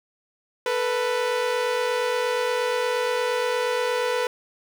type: tone pair together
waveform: sawtooth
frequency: 445.4 / 493.9 Hz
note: A4 / B4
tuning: +21 / 0 cents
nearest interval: major second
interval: 179 cents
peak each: -24 / -19 dBFS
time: 0.66-4.27 s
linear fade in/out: 2 ms
effects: low-pass 5000 Hz 12 dB/octave + 7-bit